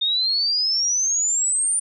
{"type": "exponential sweep", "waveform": "sine", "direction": "up", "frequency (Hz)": [3646, 9300], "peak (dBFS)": -18, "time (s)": [0.01, 1.8], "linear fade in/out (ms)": 10, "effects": []}